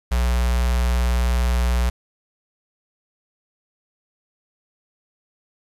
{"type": "tone with notch filter", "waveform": "square", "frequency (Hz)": 60.7, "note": "B1", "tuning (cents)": -29, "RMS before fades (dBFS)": -19, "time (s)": [0.11, 1.9], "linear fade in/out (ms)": 10, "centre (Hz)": 280, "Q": 0.67, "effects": ["resampled to 32000 Hz", "8-bit"]}